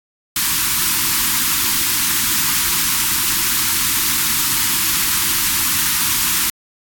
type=band-stop noise; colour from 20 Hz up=white; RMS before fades=-17 dBFS; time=0.36-6.5 s; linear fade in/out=2 ms; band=360 to 890 Hz; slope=96 dB/octave; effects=AAC 64 kbps